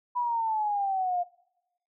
sine exponential sweep, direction down, 987.8 to 698.5 Hz, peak -25 dBFS, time 0.15-1.24 s, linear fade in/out 20 ms, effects noise-tail reverb RT60 0.9 s tail -23 dB re dry

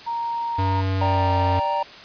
sine tone, 932.3 Hz, A#5, in tune, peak -23 dBFS, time 0.06-0.82 s, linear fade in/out 20 ms
square tone with pitch glide, 95.3 to 91.95 Hz, G2 to F#2, -48 to -10 cents, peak -21 dBFS, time 0.58-1.6 s, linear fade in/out 10 ms, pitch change -62 cents, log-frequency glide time 0.99-1.31 s
triangle chord, G minor, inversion second, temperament equal, 587.3 / 784 / 932.3 Hz, D5 / G5 / Bb5, 0 / 0 / 0 cents, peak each -25 / -26 / -20 dBFS, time 1.01-1.83 s, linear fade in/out 5 ms
effects white hiss -41 dBFS RMS until 2.04 s + resampled to 11025 Hz

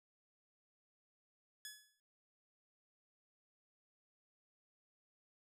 10% pulse tone with exponential decay, 1700 Hz, G#6, 40 cents sharp, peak -36 dBFS, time 1.65-2 s, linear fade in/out 1 ms, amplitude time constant 75 ms, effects none

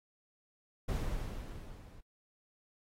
brown noise with level ramp, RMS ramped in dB -32 to -54 dBFS, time 0.88-2.01 s, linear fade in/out 10 ms, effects AAC 48 kbps

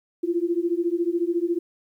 sine beating tone pair, 336.8 / 350.8 Hz, E4 / F4, +37 / +8 cents, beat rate 14 Hz, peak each -24 / -24 dBFS, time 0.23-1.59 s, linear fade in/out 10 ms, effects 10-bit

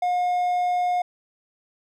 triangle tone, 717 Hz, F5, 45 cents sharp, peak -18 dBFS, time 0.02-1.02 s, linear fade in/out 5 ms, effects none

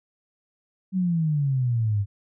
sine exponential sweep, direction down, 192.1 to 98 Hz, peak -20 dBFS, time 0.92-2.06 s, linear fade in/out 50 ms, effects none

